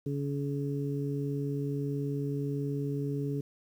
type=harmonic tone; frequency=141.5 Hz; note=C#3; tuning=36 cents sharp; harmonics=1 / 2 / 3; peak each=-32 / -35 / -37 dBFS; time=0.06-3.41 s; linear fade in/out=5 ms; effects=10-bit